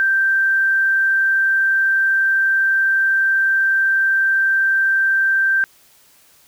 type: tone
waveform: sine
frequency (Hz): 1568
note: G6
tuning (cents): 0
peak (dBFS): -13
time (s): 0-5.64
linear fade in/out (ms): 0
effects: white hiss -52 dBFS RMS until 6.47 s

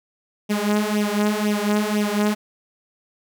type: tone with flanger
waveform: sawtooth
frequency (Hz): 209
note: G#3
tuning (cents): +11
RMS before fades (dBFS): -21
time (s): 0.49-2.35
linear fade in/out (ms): 20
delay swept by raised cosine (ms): 0.33 to 4.93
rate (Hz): 2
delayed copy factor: +0.8
effects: none

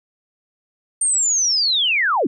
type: linear sweep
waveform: sine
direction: down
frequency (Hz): 8870 to 207.7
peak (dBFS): -15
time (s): 1.01-2.27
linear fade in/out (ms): 5
effects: none

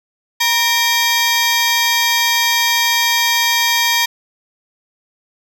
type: ring-modulated tone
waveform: 15% pulse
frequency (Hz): 1396.9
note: F6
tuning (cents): 0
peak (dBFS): -3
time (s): 0.4-4.06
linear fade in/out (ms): 10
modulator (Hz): 444
effects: none

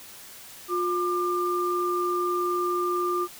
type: tone pair together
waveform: sine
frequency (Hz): 355.6 / 1196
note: F4 / D6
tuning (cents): +31 / +31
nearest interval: octave + major sixth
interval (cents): 2100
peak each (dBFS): -26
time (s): 0.68-3.28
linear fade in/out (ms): 50
effects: white hiss -45 dBFS RMS until 3.39 s

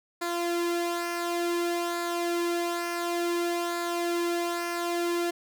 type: tone with flanger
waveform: sawtooth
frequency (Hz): 344.8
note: F4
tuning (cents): -22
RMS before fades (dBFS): -29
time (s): 0.21-5.31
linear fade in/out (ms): 10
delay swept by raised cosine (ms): 0.34 to 2.64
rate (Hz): 0.56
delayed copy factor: -0.55
effects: none

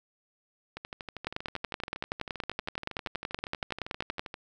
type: two click trains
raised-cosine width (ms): 0.3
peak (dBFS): -15 / -22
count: 32 / 46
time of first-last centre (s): 1.27-4.195 / 0.77-4.341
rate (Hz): 10.6 / 12.6
effects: none

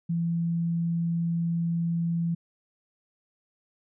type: tone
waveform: sine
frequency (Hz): 168.4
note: E3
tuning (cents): +37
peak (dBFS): -24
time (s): 0.09-2.35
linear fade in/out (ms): 10
effects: none

